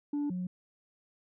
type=tone pair in turn; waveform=sine; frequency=290.6 / 181.24 Hz; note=D4 / F#3; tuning=-18 / -36 cents; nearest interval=minor sixth; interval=818 cents; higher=first; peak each=-27 / -31 dBFS; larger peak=first; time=0.13-0.3 / 0.3-0.47 s; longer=neither; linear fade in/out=5 ms; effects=tanh soft clip ceiling -28 dBFS